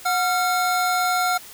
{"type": "tone pair together", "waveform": "square", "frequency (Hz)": [729.2, 1379], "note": ["F#5", "F6"], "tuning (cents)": [-25, -22], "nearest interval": "major seventh", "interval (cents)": 1103, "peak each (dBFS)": [-22, -23], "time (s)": [0.05, 1.38], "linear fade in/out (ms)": 10, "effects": ["white hiss -42 dBFS RMS until 1.53 s"]}